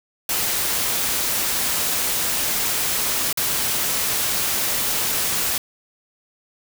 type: noise with dropouts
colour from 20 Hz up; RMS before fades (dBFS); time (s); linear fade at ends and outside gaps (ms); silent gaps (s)
white; -22; 0.29-5.58; 2; 3.328-3.373
effects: none